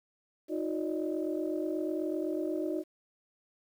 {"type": "tone cluster", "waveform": "sine", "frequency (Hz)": [313.5, 361.6, 576, 615], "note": ["D#4", "F#4", "D5", "D#5"], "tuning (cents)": [13, -40, -34, -20], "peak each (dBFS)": [-33, -34, -40, -39], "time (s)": [0.48, 2.84], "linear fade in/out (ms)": 50, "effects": ["tanh soft clip ceiling -20 dBFS", "10-bit"]}